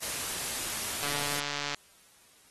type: noise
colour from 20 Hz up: white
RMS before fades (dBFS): -34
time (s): 0.01-1.41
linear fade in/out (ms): 20
type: click train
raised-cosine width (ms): 0.2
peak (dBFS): -16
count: 104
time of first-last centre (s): 1.03-1.745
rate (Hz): 144
effects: white hiss -60 dBFS RMS until 2.5 s + AAC 32 kbps